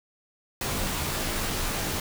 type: noise with comb filter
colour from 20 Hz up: pink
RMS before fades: -29 dBFS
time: 0.61-2 s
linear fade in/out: 2 ms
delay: 18 ms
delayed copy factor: -0.6
effects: none